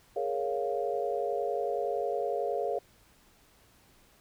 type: chord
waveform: sine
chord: Bb minor seventh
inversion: third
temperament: equal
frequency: 415.3 / 466.2 / 554.4 / 698.5 Hz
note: Ab4 / Bb4 / Db5 / F5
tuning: 0 / 0 / 0 / 0 cents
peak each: -34 dBFS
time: 0.16-2.79 s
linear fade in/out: 5 ms
effects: pink hiss -62 dBFS RMS until 4.2 s